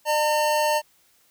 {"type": "tone pair together", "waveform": "square", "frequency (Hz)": [603.9, 908], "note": ["D5", "A#5"], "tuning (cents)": [48, -46], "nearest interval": "perfect fifth", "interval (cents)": 706, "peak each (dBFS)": -23, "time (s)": [0.05, 0.82], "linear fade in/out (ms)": 50, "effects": ["white hiss -61 dBFS RMS until 1.3 s"]}